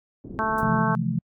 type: low-pass noise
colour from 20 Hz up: white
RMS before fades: -38 dBFS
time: 0.24-0.83 s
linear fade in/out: 2 ms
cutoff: 330 Hz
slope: 24 dB/octave
type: harmonic tone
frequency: 220 Hz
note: A3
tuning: in tune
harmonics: 1 / 2 / 3 / 4 / 5 / 6 / 7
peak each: -32 / -33 / -32 / -27 / -27 / -32 / -30 dBFS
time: 0.39-0.95 s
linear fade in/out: 0 ms
type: noise with exponential decay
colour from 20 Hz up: violet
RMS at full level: -37 dBFS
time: 0.58-0.66 s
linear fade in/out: 5 ms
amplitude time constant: 17 ms
type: chord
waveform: sine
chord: F major seventh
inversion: second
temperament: just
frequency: 130.96 / 163.7 / 174.61 / 218.3 Hz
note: C3 / E3 / F3 / A3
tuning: +2 / -12 / 0 / -13 cents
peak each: -28 dBFS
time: 0.63-1.19 s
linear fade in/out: 0 ms
effects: AAC 64 kbps